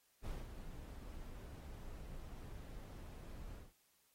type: noise with ADSR envelope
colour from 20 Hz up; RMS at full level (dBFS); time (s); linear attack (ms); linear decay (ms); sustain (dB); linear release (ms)
brown; -42; 0.22-3.73; 45; 200; -8; 170
effects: white hiss -75 dBFS RMS until 4.14 s + AAC 48 kbps